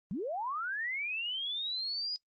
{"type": "linear sweep", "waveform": "sine", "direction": "up", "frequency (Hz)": [155.56, 4978], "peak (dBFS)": -33, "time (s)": [0.11, 2.16], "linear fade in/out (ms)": 0, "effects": ["noise-tail reverb RT60 0.1 s tail -23 dB re dry", "Opus 24 kbps"]}